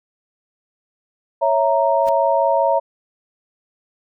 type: chord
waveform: sine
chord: A# diminished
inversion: first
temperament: equal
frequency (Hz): 554.4 / 659.3 / 932.3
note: C#5 / E5 / A#5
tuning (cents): 0 / 0 / 0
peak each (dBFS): -18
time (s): 1.41-2.8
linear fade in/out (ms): 20
type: noise with exponential growth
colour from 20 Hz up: pink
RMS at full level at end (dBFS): -30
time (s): 2.02-2.09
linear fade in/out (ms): 0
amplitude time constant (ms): 15
effects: none